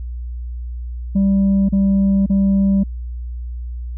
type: tone bursts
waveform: sine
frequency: 195.9 Hz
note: G3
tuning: 1 cent flat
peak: -9 dBFS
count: 3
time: 1.15-2.836 s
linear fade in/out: 10 ms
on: 540 ms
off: 33 ms
effects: tanh soft clip ceiling -11 dBFS + added 60 Hz sine -24 dBFS peak until 3.97 s